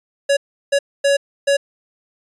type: tone bursts at uneven times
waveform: square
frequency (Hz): 561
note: C#5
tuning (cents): +21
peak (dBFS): -13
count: 4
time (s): 0.29-0.37 / 0.72-0.79 / 1.04-1.17 / 1.47-1.57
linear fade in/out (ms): 10
effects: resampled to 24000 Hz